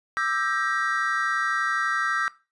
triangle chord, E half-diminished seventh, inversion third, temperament just, 1186.7 / 1318.5 / 1582.2 / 1898.7 Hz, D6 / E6 / G6 / Bb6, +18 / 0 / +16 / +31 cents, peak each -29 / -25 / -26 / -28 dBFS, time 0.17-2.28 s, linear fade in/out 0 ms, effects noise-tail reverb RT60 0.3 s tail -19 dB re dry + resampled to 24000 Hz

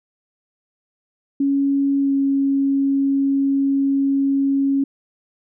sine tone with pitch glide, 277.8 to 275.2 Hz, C#4 to C#4, +4 to -12 cents, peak -15 dBFS, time 1.4-4.84 s, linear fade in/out 5 ms, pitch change -16 cents, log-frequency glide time 2-2.12 s, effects none

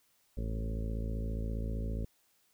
harmonic tone with a mistuned harmonic, 55 Hz, A1, in tune, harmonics 1 / 2 / 3 / 4 / 5 / 6 / 7 / 8 / 9 / 10, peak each -34 / -40 / -46 / -43 / -49 / -53 / -53 / -49 / -56 / -51 dBFS, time 0.37-2.05 s, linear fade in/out 5 ms, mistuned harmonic 1, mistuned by -55 cents, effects white hiss -71 dBFS RMS until 2.53 s

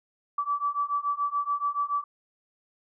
sine beating tone pair, 1151 / 1158 Hz, D6 / D6, -35 / -25 cents, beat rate 7 Hz, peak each -29 / -28 dBFS, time 0.38-2.04 s, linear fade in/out 5 ms, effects none

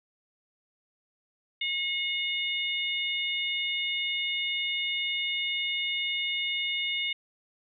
harmonic tone, 722 Hz, F#5, 43 cents flat, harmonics 3 / 4 / 5, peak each -31 / -32 / -33 dBFS, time 1.61-7.13 s, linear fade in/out 5 ms, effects none

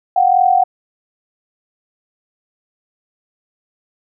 sine tone pair together, 721 / 763.9 Hz, F#5 / G5, -45 / -45 cents, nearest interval minor second, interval 100 cents, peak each -12 dBFS, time 0.16-0.64 s, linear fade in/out 5 ms, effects none

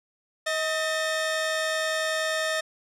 sawtooth tone pair together, 632.8 / 1808 Hz, D#5 / A6, +29 / +47 cents, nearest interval octave + tritone, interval 1818 cents, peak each -23 / -25 dBFS, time 0.46-2.61 s, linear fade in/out 10 ms, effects low-pass 10000 Hz 12 dB/octave

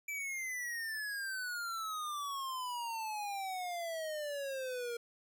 square exponential sweep, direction down, 2332 to 466.2 Hz, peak -38 dBFS, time 0.08-4.97 s, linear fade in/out 5 ms, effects none

